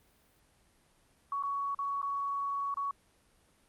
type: tone with dropouts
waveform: sine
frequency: 1120 Hz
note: C#6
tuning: 18 cents sharp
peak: -31 dBFS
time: 1.32-2.91 s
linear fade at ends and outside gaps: 2 ms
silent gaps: 1.426-1.435 / 1.747-1.789 / 2.017-2.028 / 2.742-2.77 s
effects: pink hiss -67 dBFS RMS until 3.68 s + Opus 32 kbps